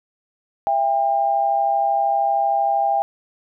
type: tone pair together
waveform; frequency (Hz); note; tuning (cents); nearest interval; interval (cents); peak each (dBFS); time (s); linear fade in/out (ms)
sine; 667 / 799.9; E5 / G5; +20 / +35; minor third; 315; -22 / -17; 0.67-3.02; 0
effects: none